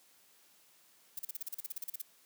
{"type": "noise bursts", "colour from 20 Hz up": "violet", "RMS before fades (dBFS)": -39, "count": 15, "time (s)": [1.17, 2.018], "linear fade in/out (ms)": 5, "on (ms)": 22, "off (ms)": 37, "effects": ["white hiss -65 dBFS RMS until 2.25 s", "high-pass 150 Hz 12 dB/octave"]}